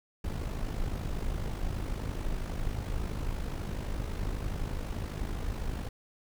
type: noise with amplitude modulation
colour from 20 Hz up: brown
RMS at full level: -31 dBFS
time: 0.24-5.89 s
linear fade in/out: 5 ms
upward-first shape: sine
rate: 51.9 Hz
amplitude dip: 60%
effects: none